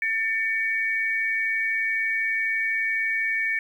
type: tone pair together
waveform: sine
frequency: 1789 / 2257 Hz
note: A6 / C#7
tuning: +28 / +31 cents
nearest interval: major third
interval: 403 cents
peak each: -25 dBFS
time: 0.02-3.59 s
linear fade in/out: 2 ms
effects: 9-bit